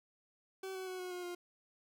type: tone with pitch steps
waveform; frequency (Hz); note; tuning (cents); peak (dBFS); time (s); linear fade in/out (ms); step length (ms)
40% pulse; 381.6 / 375.7 / 369.9 / 364.2 / 358.5 / 353; G4 / F#4 / F#4 / F#4 / F4 / F4; -47 / +26 / 0 / -27 / +45 / +19; -40; 0.63-1.35; 5; 120
effects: none